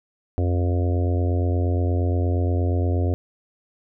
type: harmonic tone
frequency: 88.5 Hz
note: F2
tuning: 23 cents sharp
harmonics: 1 / 3 / 4 / 5 / 6 / 7 / 8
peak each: -19 / -29 / -31 / -33 / -35 / -36 / -37 dBFS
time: 0.38-3.14 s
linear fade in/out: 0 ms
effects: none

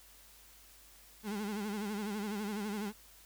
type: tone with vibrato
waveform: 35% pulse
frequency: 207.7 Hz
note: G#3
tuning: in tune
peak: -34 dBFS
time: 1.23-2.93 s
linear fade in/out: 50 ms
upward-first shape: sine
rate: 12 Hz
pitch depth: 88 cents each way
effects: added 50 Hz sine -64 dBFS peak until 3.25 s + white hiss -59 dBFS RMS until 3.25 s

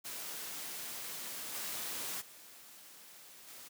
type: noise with level steps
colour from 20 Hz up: white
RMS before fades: -43 / -40 / -55 / -51 dBFS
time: 0.04-3.69 s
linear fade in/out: 20 ms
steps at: 1.53 / 2.2 / 3.47 s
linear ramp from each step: 20 ms
effects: high-pass 150 Hz 12 dB/octave

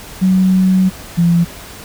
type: tone pair in turn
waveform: sine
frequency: 187.1 / 170.97 Hz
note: F#3 / F3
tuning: +20 / -37 cents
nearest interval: major second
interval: 157 cents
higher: first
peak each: -8 dBFS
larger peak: neither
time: 0.21-0.9 / 1.17-1.45 s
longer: first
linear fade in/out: 20 ms
effects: pink hiss -33 dBFS RMS until 1.84 s

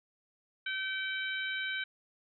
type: harmonic tone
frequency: 769 Hz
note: G5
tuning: 33 cents flat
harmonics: 2 / 3 / 4 / 5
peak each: -35 / -39 / -41 / -43 dBFS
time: 0.66-1.84 s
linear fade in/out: 5 ms
effects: none

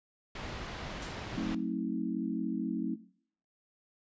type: low-pass noise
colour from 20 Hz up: pink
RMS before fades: -41 dBFS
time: 0.35-1.55 s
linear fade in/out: 5 ms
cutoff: 3900 Hz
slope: 12 dB/octave
type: noise with exponential decay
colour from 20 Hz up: white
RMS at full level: -42 dBFS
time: 1.02-1.34 s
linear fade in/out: 2 ms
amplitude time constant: 69 ms
type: chord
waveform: sine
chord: F# diminished seventh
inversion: none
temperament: just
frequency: 185 / 222 / 266.4 / 319.7 Hz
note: F#3 / A3 / C4 / Eb4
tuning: 0 / +16 / +31 / +47 cents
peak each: -37 dBFS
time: 1.36-2.96 s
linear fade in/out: 20 ms
effects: noise-tail reverb RT60 0.6 s tail -18 dB re dry + resampled to 16000 Hz

